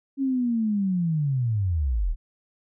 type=linear sweep; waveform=sine; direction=down; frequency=277.2 to 32.67 Hz; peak=-21 dBFS; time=0.17-2.16 s; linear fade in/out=50 ms; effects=none